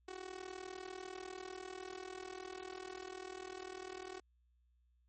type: tone with amplitude modulation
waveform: sawtooth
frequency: 372.6 Hz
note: F#4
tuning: 12 cents sharp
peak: -38 dBFS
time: 0.08-4.2 s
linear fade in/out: 5 ms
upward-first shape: sine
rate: 40.1 Hz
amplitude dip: 85%
effects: added 60 Hz sine -70 dBFS peak until 5.08 s + MP3 32 kbps